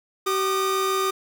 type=tone pair together; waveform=45% pulse; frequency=382.5 / 1214.4 Hz; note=G4 / D#6; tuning=-42 / -42 cents; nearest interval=octave + minor sixth; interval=2000 cents; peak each=-24 dBFS; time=0.26-1.11 s; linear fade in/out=10 ms; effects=none